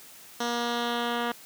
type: tone with low-pass filter sweep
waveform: 10% pulse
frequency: 237.9 Hz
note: A#3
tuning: 35 cents sharp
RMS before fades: -29 dBFS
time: 0.4-1.32 s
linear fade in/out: 5 ms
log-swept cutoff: 5500 to 2600 Hz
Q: 1.9
effects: white hiss -49 dBFS RMS until 1.45 s + high-pass 100 Hz 12 dB/octave